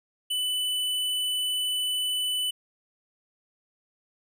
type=tone; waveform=square; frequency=2991 Hz; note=F#7; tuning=18 cents sharp; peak=-26 dBFS; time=0.3-2.51 s; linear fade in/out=10 ms; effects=none